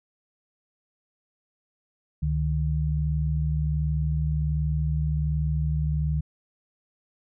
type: tone pair together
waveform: sine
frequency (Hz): 70.86 / 152.2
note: C#2 / D#3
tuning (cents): +39 / -38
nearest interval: octave + minor second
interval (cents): 1323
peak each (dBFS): -25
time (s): 2.22-6.21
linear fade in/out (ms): 10
effects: none